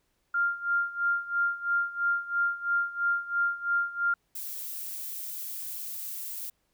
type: tone with tremolo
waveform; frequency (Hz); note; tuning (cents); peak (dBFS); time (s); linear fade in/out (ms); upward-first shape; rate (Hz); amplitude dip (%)
sine; 1396.9; F6; 0; -22; 0.34-4.14; 5; sine; 3; 85
type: noise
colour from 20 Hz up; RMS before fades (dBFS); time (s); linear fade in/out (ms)
violet; -37; 4.35-6.5; 5
effects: pink hiss -74 dBFS RMS until 6.73 s